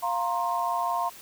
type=chord; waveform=sine; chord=F suspended fourth; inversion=none; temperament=equal with one note detuned; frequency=698.5 / 932.3 / 1058.1 Hz; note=F5 / Bb5 / C6; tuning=0 / 0 / +19 cents; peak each=-29 dBFS; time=0.02-1.1 s; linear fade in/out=20 ms; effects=white hiss -47 dBFS RMS until 1.21 s